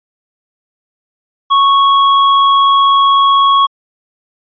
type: tone with hard clipping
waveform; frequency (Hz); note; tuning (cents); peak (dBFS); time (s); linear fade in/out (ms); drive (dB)
sine; 1106; C#6; -4; -8; 1.5-3.67; 20; 16
effects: resampled to 11025 Hz